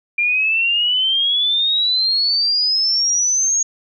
sine exponential sweep, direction up, 2384 to 6645 Hz, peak -14 dBFS, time 0.18-3.63 s, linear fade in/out 5 ms, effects none

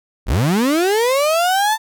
35% pulse linear sweep, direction up, 35.04 to 898 Hz, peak -12 dBFS, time 0.26-1.78 s, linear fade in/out 50 ms, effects none

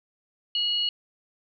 sine tone pair together, 2900 / 4330 Hz, F#7 / C#8, -35 / -41 cents, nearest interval perfect fifth, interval 694 cents, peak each -24 / -29 dBFS, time 0.55-0.89 s, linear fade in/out 2 ms, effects none

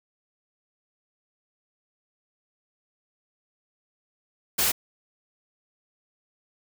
white noise, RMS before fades -23 dBFS, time 4.58-4.72 s, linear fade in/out 10 ms, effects none

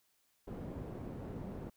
white low-pass noise, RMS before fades -44 dBFS, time 0.47-1.7 s, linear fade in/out 10 ms, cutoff 320 Hz, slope 12 dB/octave, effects white hiss -75 dBFS RMS until 1.76 s

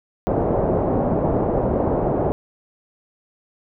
white low-pass noise, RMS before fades -20 dBFS, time 0.27-2.32 s, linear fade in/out 0 ms, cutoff 700 Hz, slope 24 dB/octave, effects none

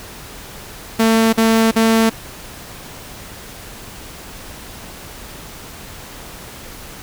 sawtooth tone bursts, 224.5 Hz, A3, 35 cents sharp, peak -7 dBFS, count 3, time 0.99-2.098 s, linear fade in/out 10 ms, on 340 ms, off 44 ms, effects pink hiss -35 dBFS RMS until 7.02 s

